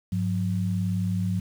sine tone pair together, 101.77 / 180.6 Hz, G#2 / F#3, -35 / -42 cents, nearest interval minor seventh, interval 993 cents, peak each -26 dBFS, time 0.12-1.4 s, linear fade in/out 5 ms, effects 8-bit

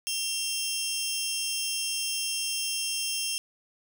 20% pulse tone cluster, 2738 / 3194 / 5240 Hz, F7 / G7 / E8, -35 / +32 / -11 cents, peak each -28 dBFS, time 0.07-3.38 s, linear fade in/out 0 ms, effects none

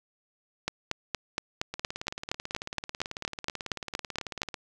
two click trains, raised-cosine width 0.2 ms, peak -18 / -11 dBFS, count 52 / 17, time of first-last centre 1.74-4.542 / 0.68-4.418 s, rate 18.2 / 4.28 Hz, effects none

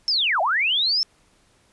sine linear two-way sweep, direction down then up, 5430 to 611 to 5430 Hz, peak -18 dBFS, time 0.08-1.03 s, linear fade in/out 0 ms, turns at 0.41 s, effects pink hiss -60 dBFS RMS until 1.72 s + resampled to 24000 Hz

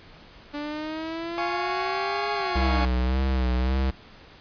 sawtooth exponential two-way sweep, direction up then down, 290 to 413.6 to 290 Hz, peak -26 dBFS, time 0.53-2.85 s, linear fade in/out 20 ms, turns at 2.33 s
sawtooth chord, Db major, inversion first, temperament just, 693 / 831.5 / 1108.7 Hz, F5 / Ab5 / Db6, -14 / +2 / 0 cents, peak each -27 dBFS, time 1.38-2.85 s, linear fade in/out 0 ms
square tone with vibrato, 64.2 Hz, C2, 32 cents flat, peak -22 dBFS, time 2.55-3.91 s, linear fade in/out 10 ms, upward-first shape sine, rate 1.8 Hz, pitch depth 58 cents each way
effects pink hiss -49 dBFS RMS until 4.4 s + resampled to 11025 Hz

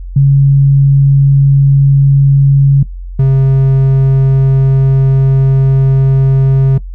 sine / triangle tone pair in turn, 138.59 / 134.33 Hz, C#3 / C3, 0 / +46 cents, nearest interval minor second, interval 54 cents, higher first, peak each -3 dBFS, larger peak neither, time 0.16-2.83 / 3.19-6.78 s, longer second, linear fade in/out 5 ms, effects noise-tail reverb RT60 0.1 s tail -19 dB re dry + added 44 Hz sine -21 dBFS peak until 6.94 s

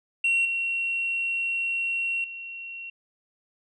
sine tone with level steps, 2734 Hz, F7, 37 cents flat, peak -18 / -24 / -35 dBFS, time 0.24-2.9 s, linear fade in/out 5 ms, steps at 0.45 / 2.24 s, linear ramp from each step 2 ms, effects tanh soft clip ceiling -18 dBFS

